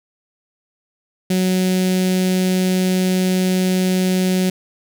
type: tone with notch filter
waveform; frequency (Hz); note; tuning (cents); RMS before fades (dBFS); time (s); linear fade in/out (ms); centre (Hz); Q
sawtooth; 185; F#3; 0; -17; 1.3-4.5; 5; 1100; 0.52
effects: none